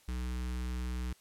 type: tone with notch filter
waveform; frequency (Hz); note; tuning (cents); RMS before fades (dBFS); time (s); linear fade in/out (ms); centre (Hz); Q
square; 61.74; B1; 0; -36; 0.08-1.13; 5; 620; 1
effects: white hiss -64 dBFS RMS until 1.2 s + low-pass 12000 Hz 12 dB/octave